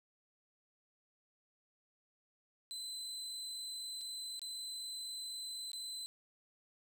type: tone with dropouts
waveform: 30% pulse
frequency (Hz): 4038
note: B7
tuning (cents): +38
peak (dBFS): -39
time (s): 2.71-6.06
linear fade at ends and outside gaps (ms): 0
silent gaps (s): 4.011-4.015 / 4.394-4.417 / 5.717-5.732
effects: none